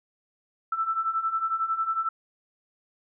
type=beating tone pair; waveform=sine; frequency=1318.5 / 1329.5 Hz; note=E6 / E6; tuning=0 / +14 cents; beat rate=11 Hz; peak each=-30 / -26 dBFS; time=0.72-2.09 s; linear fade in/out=5 ms; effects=none